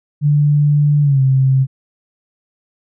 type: tone with pitch glide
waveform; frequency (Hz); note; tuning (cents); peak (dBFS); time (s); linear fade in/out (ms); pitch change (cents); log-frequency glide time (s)
sine; 146.83 to 133.1; D3 to C3; 0 to +30; -9; 0.21-1.67; 50; -170; 1.02-1.21
effects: none